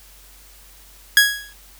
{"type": "tone with exponential decay", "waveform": "sawtooth", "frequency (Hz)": 1661.2, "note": "G#6", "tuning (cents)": 0, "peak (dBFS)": -3, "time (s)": [1.17, 1.53], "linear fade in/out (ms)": 1, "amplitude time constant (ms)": 77, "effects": ["added 47 Hz sine -48 dBFS peak until 1.79 s", "white hiss -48 dBFS RMS until 1.79 s"]}